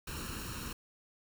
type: noise with comb filter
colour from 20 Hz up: pink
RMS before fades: -41 dBFS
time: 0.07-0.73 s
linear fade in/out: 5 ms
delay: 0.72 ms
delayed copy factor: +0.7
effects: none